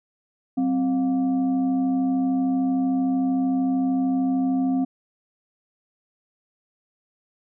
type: tone with frequency modulation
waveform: sine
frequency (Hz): 261.6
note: C4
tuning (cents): 0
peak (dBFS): -19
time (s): 0.57-4.85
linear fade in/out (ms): 10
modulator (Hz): 450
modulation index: 0.43
effects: none